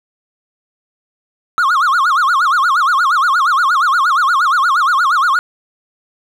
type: tone with vibrato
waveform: triangle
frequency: 1243 Hz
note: D#6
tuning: 2 cents flat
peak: -8 dBFS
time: 1.58-5.39 s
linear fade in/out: 0 ms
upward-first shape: sine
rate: 8.5 Hz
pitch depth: 280 cents each way
effects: none